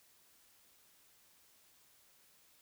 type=silence; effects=white hiss -67 dBFS RMS until 2.61 s